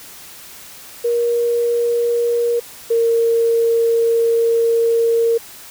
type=tone pair in turn; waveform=sine; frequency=473.2 / 461.3 Hz; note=A#4 / A#4; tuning=+26 / -18 cents; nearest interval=unison; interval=44 cents; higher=first; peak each=-14 / -12 dBFS; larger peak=second; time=1.04-2.6 / 2.9-5.38 s; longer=second; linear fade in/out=10 ms; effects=white hiss -38 dBFS RMS until 5.7 s